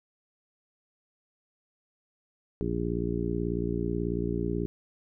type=harmonic tone; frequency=58.27 Hz; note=A#1; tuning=in tune; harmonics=1 / 2 / 3 / 4 / 5 / 6 / 7; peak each=-35 / -36 / -33 / -38 / -35 / -35 / -34 dBFS; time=2.61-4.66 s; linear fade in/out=0 ms; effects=none